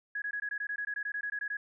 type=tone bursts; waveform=sine; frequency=1670 Hz; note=G#6; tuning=9 cents sharp; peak=-32 dBFS; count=16; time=0.15-1.57 s; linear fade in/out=5 ms; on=70 ms; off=20 ms; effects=none